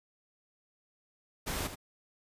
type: noise with echo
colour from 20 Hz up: pink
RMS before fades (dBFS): -35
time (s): 1.46-1.68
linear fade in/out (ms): 20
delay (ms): 78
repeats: 1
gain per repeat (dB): -9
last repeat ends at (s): 1.758
effects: resampled to 32000 Hz